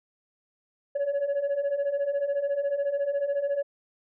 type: beating tone pair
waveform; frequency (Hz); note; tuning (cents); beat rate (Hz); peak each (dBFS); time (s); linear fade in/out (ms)
sine; 554.4 / 568.4; C#5 / C#5; 0 / +43; 14; -28 / -24; 0.95-3.63; 10
effects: tanh soft clip ceiling -22 dBFS